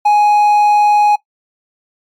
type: tone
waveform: triangle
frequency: 833 Hz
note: G#5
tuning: 5 cents sharp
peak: -5 dBFS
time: 0.05-1.16 s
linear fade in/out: 10 ms
effects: noise-tail reverb RT60 0.1 s tail -18 dB re dry + MP3 96 kbps